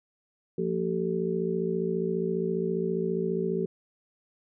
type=tone cluster; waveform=sine; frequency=174.9 / 229.7 / 383.7 / 438.5 Hz; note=F3 / A#3 / G4 / A4; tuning=+3 / -25 / -37 / -6 cents; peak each=-31 / -35 / -29 / -32 dBFS; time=0.58-3.66 s; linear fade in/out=5 ms; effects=none